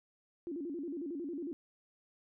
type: tone with vibrato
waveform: sine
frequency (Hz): 311.1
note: D#4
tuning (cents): 0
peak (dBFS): -37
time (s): 0.47-1.53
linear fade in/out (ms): 0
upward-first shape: square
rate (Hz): 11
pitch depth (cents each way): 180
effects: none